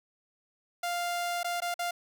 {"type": "tone with dropouts", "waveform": "sawtooth", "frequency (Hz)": 698.5, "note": "F5", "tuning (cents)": 0, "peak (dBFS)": -26, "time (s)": [0.83, 1.91], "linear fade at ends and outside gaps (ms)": 5, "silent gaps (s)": [[1.432, 1.444], [1.604, 1.619], [1.742, 1.791]], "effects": []}